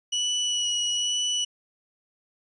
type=tone with vibrato; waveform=30% pulse; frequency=2941 Hz; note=F#7; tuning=11 cents flat; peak=-21 dBFS; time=0.12-1.45 s; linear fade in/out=10 ms; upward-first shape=sine; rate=1.1 Hz; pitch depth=15 cents each way; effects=resampled to 24000 Hz